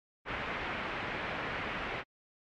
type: low-pass noise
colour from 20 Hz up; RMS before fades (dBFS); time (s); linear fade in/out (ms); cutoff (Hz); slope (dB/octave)
white; -37; 0.25-2.04; 50; 2400; 24
effects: MP3 64 kbps